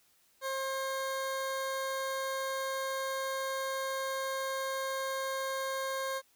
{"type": "tone", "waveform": "20% pulse", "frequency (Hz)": 534, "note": "C5", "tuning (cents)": 35, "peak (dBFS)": -28, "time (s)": [0.41, 6.22], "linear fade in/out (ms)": 50, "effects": ["white hiss -68 dBFS RMS until 6.35 s"]}